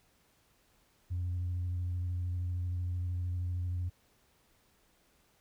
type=tone with vibrato; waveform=sine; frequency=89 Hz; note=F2; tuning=33 cents sharp; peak=-30 dBFS; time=1.1-3.9 s; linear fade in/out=20 ms; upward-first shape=sine; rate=13 Hz; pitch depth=20 cents each way; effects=tanh soft clip ceiling -29 dBFS + pink hiss -69 dBFS RMS until 5.4 s